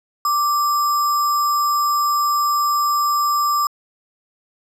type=tone with sample-and-hold; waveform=sine; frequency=1173 Hz; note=D6; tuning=2 cents flat; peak=-15 dBFS; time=0.25-3.67 s; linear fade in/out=2 ms; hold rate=6300 Hz; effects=resampled to 32000 Hz